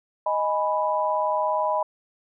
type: chord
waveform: sine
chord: G# minor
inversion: second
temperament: equal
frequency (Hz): 622.3 / 830.6 / 987.8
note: D#5 / G#5 / B5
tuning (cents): 0 / 0 / 0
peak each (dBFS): -25 / -28 / -24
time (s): 0.26-1.83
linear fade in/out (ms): 5
effects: none